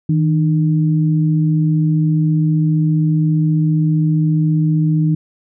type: tone pair together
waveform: sine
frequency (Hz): 158.4 / 302.5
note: D#3 / D#4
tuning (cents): +31 / -49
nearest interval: major seventh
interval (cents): 1120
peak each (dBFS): -12 / -20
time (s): 0.09-5.15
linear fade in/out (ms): 5
effects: none